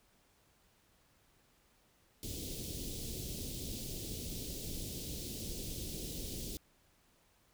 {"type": "band-stop noise", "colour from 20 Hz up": "pink", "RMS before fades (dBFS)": -42, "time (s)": [2.23, 6.57], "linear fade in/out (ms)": 0, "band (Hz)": [460, 3400], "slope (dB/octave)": 24, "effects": ["pink hiss -70 dBFS RMS until 7.53 s"]}